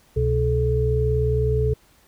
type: tone cluster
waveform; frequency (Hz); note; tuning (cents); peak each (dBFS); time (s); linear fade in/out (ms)
sine; 68.3 / 126.9 / 432; C#2 / B2 / A4; -25 / +47 / -32; -22; 0.16-1.74; 10
effects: pink hiss -57 dBFS RMS until 2.07 s